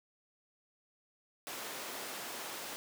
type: high-pass noise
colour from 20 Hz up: pink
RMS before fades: -43 dBFS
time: 1.47-2.76 s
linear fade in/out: 0 ms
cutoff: 390 Hz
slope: 12 dB/octave
effects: none